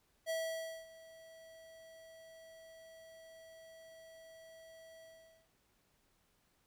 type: tone with ADSR envelope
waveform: square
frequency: 651 Hz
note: E5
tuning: 22 cents flat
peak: -35 dBFS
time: 0.26-5.49 s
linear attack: 38 ms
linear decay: 560 ms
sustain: -20 dB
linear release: 460 ms
effects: pink hiss -75 dBFS RMS until 6.66 s